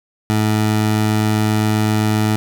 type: tone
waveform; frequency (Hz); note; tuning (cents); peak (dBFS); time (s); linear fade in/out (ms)
20% pulse; 107.6; A2; -38; -9; 0.3-2.36; 0
effects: none